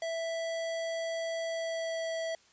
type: tone with pitch glide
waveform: square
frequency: 659.3 to 654.4 Hz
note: E5 to E5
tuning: 0 to -13 cents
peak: -33 dBFS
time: 0.02-2.35 s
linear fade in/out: 2 ms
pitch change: -13 cents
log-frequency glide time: 1.47-2.13 s
effects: white hiss -63 dBFS RMS until 2.52 s + resampled to 16000 Hz